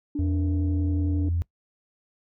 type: tone with vibrato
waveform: sine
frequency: 290 Hz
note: D4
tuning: 22 cents flat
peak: -25 dBFS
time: 0.15-1.29 s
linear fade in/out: 5 ms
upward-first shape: sine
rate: 11 Hz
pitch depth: 12 cents each way
type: tone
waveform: sine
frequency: 84.9 Hz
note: F2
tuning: 48 cents flat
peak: -21 dBFS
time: 0.19-1.42 s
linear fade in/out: 0 ms
effects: noise-tail reverb RT60 0.1 s tail -22 dB re dry + tanh soft clip ceiling -18 dBFS